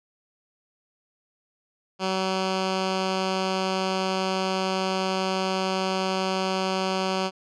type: tone with low-pass filter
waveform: 10% pulse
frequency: 189 Hz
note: F#3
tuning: 37 cents sharp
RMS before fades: -26 dBFS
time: 1.99-7.31 s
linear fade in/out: 50 ms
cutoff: 4900 Hz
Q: 1.6
effects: none